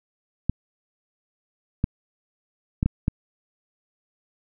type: clicks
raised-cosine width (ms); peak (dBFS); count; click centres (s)
5; -8; 5; 0.496 / 1.841 / 2.829 / 2.86 / 3.081
effects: none